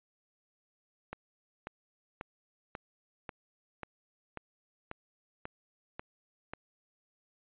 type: click train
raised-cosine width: 0.5 ms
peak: -24 dBFS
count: 11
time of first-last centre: 1.13-6.535 s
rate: 1.85 Hz
effects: resampled to 8000 Hz